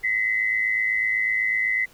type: tone pair together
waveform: sine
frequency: 1932 / 2040 Hz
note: B6 / C7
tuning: -39 / -44 cents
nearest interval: minor second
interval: 95 cents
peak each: -27 / -21 dBFS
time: 0.03-1.86 s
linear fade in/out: 20 ms
effects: pink hiss -53 dBFS RMS until 1.93 s